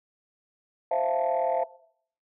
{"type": "chord", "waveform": "sine", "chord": "F major seventh", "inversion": "second", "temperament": "equal", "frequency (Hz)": [523.3, 659.3, 698.5, 880], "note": ["C5", "E5", "F5", "A5"], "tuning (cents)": [0, 0, 0, 0], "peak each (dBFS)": [-28, -25, -27, -29], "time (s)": [0.91, 1.64], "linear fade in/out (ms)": 5, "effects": ["noise-tail reverb RT60 0.6 s tail -19 dB re dry", "tanh soft clip ceiling -17 dBFS"]}